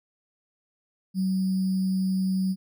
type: tone with sample-and-hold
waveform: sine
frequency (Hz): 188.6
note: F#3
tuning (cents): +33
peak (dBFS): -22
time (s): 1.14-2.56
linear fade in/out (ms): 50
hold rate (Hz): 4900
effects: none